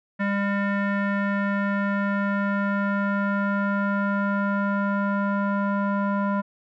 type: tone with low-pass filter sweep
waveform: square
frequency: 200.3 Hz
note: G3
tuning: 38 cents sharp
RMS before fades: -24 dBFS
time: 0.19-6.42 s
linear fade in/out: 20 ms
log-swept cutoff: 1800 to 1200 Hz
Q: 3.9
effects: none